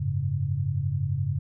sine chord, F# suspended second, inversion none, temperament just, 92.5 / 104.06 / 138.75 Hz, F#2 / G#2 / C#3, 0 / +4 / +2 cents, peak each -30 / -29 / -27 dBFS, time 0-1.39 s, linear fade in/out 10 ms, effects none

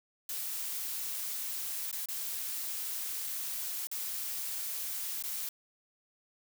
blue noise with dropouts, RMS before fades -37 dBFS, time 0.29-5.49 s, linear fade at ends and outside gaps 2 ms, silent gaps 1.914-1.927 / 2.058-2.086 / 3.871-3.914 / 5.225-5.237 s, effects none

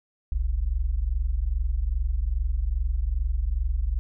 sine tone pair together, 41.75 / 64.2 Hz, E1 / C2, +23 / -32 cents, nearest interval perfect fifth, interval 745 cents, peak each -25 dBFS, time 0.32-3.99 s, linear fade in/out 0 ms, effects none

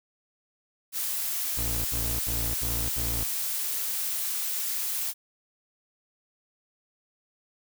blue noise, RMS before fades -30 dBFS, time 0.92-5.14 s, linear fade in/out 50 ms
30% pulse tone bursts, 57.3 Hz, A#1, 29 cents flat, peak -28 dBFS, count 5, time 1.57-3.242 s, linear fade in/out 10 ms, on 280 ms, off 68 ms
effects none

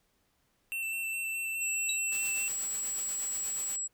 square tone with vibrato, 2683 Hz, E7, 30 cents sharp, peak -33 dBFS, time 0.72-2.48 s, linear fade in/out 0 ms, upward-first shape square, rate 4.8 Hz, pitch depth 11 cents each way
sine tone, 7740 Hz, B8, 36 cents flat, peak -32 dBFS, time 1.6-3.88 s, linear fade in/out 20 ms
sine tone with exponential decay, 3892 Hz, B7, 26 cents flat, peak -28 dBFS, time 1.89-2 s, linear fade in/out 2 ms, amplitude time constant 23 ms
white noise with tremolo, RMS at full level -42 dBFS, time 2.12-3.76 s, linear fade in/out 0 ms, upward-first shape triangle, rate 8.3 Hz, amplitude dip 55%
effects pink hiss -73 dBFS RMS until 3.93 s

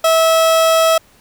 30% pulse tone, 650 Hz, E5, 24 cents flat, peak -7 dBFS, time 0.04-0.98 s, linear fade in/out 5 ms, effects pink hiss -50 dBFS RMS until 1.2 s

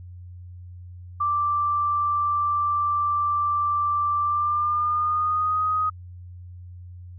sine tone with pitch glide, 1174.7 to 1251.8 Hz, D6 to D#6, 0 to +10 cents, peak -20 dBFS, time 1.2-5.9 s, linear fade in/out 10 ms, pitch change +110 cents, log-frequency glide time 4.22-5.62 s, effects added 89 Hz sine -38 dBFS peak until 7.18 s

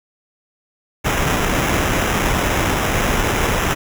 pink noise with sample-and-hold, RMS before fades -18 dBFS, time 1.04-3.75 s, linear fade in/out 20 ms, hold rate 4410 Hz, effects none

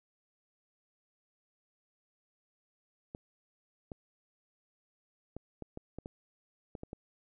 clicks, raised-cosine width 2 ms, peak -28 dBFS, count 10, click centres 3.149 / 3.918 / 5.366 / 5.623 / 5.774 / 5.986 / 6.059 / 6.752 / 6.834 / 6.931 s, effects none

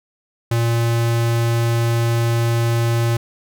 square tone, 116.6 Hz, A#2, 1 cent sharp, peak -16 dBFS, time 0.51-3.17 s, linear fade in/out 5 ms, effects none

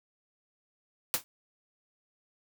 white noise with exponential decay, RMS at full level -23 dBFS, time 1.14-1.24 s, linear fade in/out 0 ms, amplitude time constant 20 ms, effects none

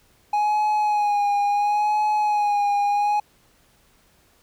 triangle tone with vibrato, 830.6 Hz, G#5, in tune, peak -16 dBFS, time 0.33-3.2 s, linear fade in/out 5 ms, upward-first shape sine, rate 0.72 Hz, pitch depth 35 cents each way, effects pink hiss -59 dBFS RMS until 4.42 s

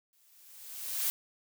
blue noise with exponential growth, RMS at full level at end -29 dBFS, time 0.13-1.1 s, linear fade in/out 0 ms, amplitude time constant 210 ms, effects none

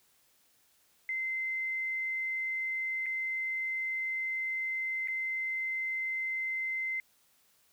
sine tone with dropouts, 2071 Hz, C7, 18 cents flat, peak -31 dBFS, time 1.09-7 s, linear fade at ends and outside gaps 1 ms, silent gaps 3.06-3.064 / 5.075-5.083 s, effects white hiss -68 dBFS RMS until 7.72 s

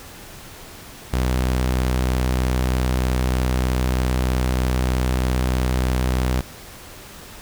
sawtooth tone, 63.2 Hz, B1, 41 cents sharp, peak -14 dBFS, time 1.13-6.41 s, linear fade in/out 5 ms, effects pink hiss -40 dBFS RMS until 7.41 s

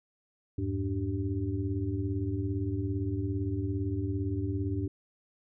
sine tone cluster, 85.5 / 103.1 / 291.4 / 384.8 Hz, F2 / G#2 / D4 / G4, -36 / -12 / -13 / -32 cents, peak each -35 / -32 / -34 / -39 dBFS, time 0.58-4.88 s, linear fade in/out 5 ms, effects none

